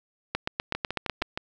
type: two click trains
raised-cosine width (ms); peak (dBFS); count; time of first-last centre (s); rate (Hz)
0.3; -14 / -10; 5 / 8; 0.75-1.375 / 0.35-1.222; 6.4 / 8.03
effects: none